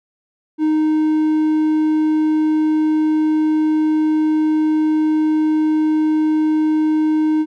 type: tone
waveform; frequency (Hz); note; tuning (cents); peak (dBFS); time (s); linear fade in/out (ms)
triangle; 310; D#4; -6; -11; 0.58-7.46; 50
effects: none

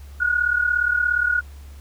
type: tone pair together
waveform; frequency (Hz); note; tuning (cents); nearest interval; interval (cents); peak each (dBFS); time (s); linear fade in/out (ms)
sine; 1442.9 / 1480; F#6 / F#6; -44 / 0; unison; 44; -19 / -22; 0.2-1.41; 10
effects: added 70 Hz sine -37 dBFS peak until 1.8 s + pink hiss -52 dBFS RMS until 1.8 s

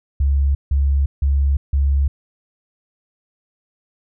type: tone bursts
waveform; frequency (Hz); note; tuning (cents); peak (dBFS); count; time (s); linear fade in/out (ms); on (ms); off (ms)
sine; 69.5; C#2; +5; -13; 4; 0.2-2.08; 5; 350; 160
effects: none

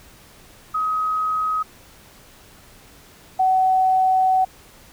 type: tone pair in turn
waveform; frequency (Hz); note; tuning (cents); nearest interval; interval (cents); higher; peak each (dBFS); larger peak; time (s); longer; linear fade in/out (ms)
sine; 1265 / 752.2; D#6 / F#5; +28 / +28; major sixth; 900; first; -19 / -14; second; 0.74-1.63 / 3.39-4.45; second; 10
effects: pink hiss -48 dBFS RMS until 4.92 s

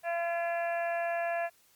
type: harmonic tone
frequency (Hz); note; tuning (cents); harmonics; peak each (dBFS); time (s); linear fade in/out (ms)
340.5; F4; -44; 2 / 3 / 4 / 5 / 6 / 7 / 8; -30 / -45 / -47 / -38 / -50 / -44 / -46; 0.03-1.5; 50
effects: white hiss -65 dBFS RMS until 1.75 s + Opus 48 kbps

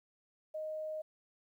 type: tone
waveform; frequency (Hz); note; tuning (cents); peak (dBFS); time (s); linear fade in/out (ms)
sine; 622; D#5; -1; -37; 0.54-1.02; 10
effects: 12-bit

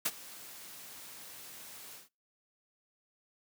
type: noise with ADSR envelope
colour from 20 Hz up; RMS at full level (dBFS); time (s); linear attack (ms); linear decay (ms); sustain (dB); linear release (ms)
white; -29; 0.05-2.09; 9; 44; -20; 150
effects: noise-tail reverb RT60 0.3 s tail -26 dB re dry + high-pass 100 Hz 12 dB/octave

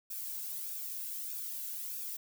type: noise with flanger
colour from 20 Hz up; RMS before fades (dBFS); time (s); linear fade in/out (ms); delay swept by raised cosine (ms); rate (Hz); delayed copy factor
violet; -40; 0.1-2.17; 10; 0.97 to 1.68; 1.6; -0.55
effects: none

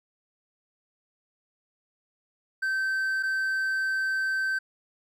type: tone pair in turn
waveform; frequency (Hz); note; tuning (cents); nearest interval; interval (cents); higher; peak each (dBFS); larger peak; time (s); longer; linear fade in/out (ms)
triangle; 1549 / 1549; G6 / G6; -21 / -21; unison; 0; neither; -23 / -23; neither; 2.62-3.23 / 3.23-4.59; second; 10
effects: none

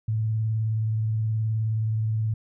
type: tone with vibrato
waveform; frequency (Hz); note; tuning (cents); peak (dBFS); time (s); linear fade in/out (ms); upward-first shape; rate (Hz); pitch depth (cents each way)
sine; 110; A2; 0; -22; 0.08-2.34; 5; sine; 19; 33
effects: none

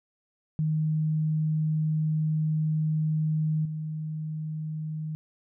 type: tone with level steps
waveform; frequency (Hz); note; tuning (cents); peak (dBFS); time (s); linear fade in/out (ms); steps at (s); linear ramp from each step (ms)
sine; 155.56; D#3; 0; -23 / -30; 0.59-5.15; 0; 3.65; 5
effects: none

